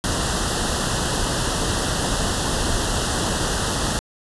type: band-stop noise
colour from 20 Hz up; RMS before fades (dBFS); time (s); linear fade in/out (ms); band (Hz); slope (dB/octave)
pink; -22; 0.04-3.99; 0; 1900 to 2700; 96
effects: resampled to 24000 Hz